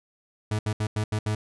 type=tone bursts at uneven times; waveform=40% pulse; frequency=106.7 Hz; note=G#2; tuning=47 cents sharp; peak=-23 dBFS; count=6; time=0.51-0.59 / 0.66-0.73 / 0.8-0.87 / 0.96-1.04 / 1.12-1.19 / 1.26-1.35 s; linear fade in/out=5 ms; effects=resampled to 24000 Hz